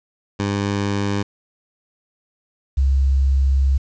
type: tone pair in turn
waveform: 15% pulse / sine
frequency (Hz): 100.7 / 67.58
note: G2 / C#2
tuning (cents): +47 / -43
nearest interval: perfect fifth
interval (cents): 690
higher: first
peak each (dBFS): -13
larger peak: neither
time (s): 0.39-1.23 / 2.77-3.78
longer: second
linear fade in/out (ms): 10
effects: resampled to 16000 Hz + 8-bit